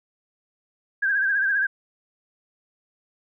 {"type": "tone with vibrato", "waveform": "sine", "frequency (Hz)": 1600, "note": "G6", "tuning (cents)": 35, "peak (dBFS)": -19, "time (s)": [1.02, 1.67], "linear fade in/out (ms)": 10, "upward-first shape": "sine", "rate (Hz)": 15, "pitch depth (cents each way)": 69, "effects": []}